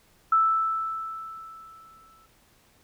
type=tone with exponential decay; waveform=sine; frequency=1318.5 Hz; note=E6; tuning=in tune; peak=-16 dBFS; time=0.32-2.26 s; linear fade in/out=5 ms; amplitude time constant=420 ms; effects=pink hiss -61 dBFS RMS until 2.83 s